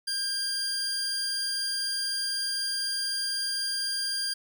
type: tone pair together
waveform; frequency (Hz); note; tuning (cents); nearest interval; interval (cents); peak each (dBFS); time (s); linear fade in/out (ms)
35% pulse; 1599 / 4792; G6 / D8; +34 / +34; octave + perfect fifth; 1900; -35 / -27; 0.07-4.34; 10
effects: none